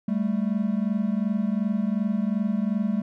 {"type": "tone pair together", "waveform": "triangle", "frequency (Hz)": [197.29, 220], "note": ["G3", "A3"], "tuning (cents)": [11, 0], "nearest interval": "major second", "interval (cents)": 189, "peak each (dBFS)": -23, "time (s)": [0.08, 3.02], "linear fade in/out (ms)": 5, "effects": []}